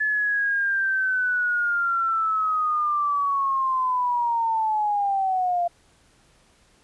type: linear sweep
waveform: sine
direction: down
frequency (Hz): 1725 to 688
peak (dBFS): -20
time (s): 0-5.68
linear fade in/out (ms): 10
effects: pink hiss -59 dBFS RMS until 6.83 s + resampled to 24000 Hz